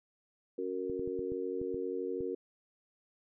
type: harmonic tone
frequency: 92.5 Hz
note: F#2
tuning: in tune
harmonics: 3 / 4 / 5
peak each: -41 / -37 / -37 dBFS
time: 0.58-2.35 s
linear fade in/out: 5 ms
type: clicks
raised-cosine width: 3 ms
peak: -31 dBFS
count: 8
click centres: 0.898 / 0.995 / 1.076 / 1.192 / 1.32 / 1.615 / 1.744 / 2.207 s
effects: none